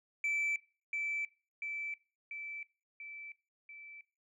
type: tone with echo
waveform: sine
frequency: 2321 Hz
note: D7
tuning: 21 cents flat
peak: -28 dBFS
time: 0.24-0.56 s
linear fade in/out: 2 ms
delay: 690 ms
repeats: 5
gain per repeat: -4 dB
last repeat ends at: 4.01 s
effects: noise-tail reverb RT60 0.4 s tail -24 dB re dry + tanh soft clip ceiling -29 dBFS